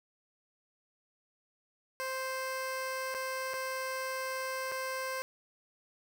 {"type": "tone with dropouts", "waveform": "15% pulse", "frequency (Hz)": 523.3, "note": "C5", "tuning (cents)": 0, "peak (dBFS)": -28, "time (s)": [2, 5.22], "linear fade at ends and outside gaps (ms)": 0, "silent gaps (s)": [[3.142, 3.147], [3.536, 3.54], [4.717, 4.721]], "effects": []}